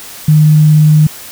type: tone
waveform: sine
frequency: 152.9 Hz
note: D#3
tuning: 30 cents flat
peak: -3 dBFS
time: 0.28-1.07 s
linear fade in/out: 5 ms
effects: white hiss -30 dBFS RMS until 1.31 s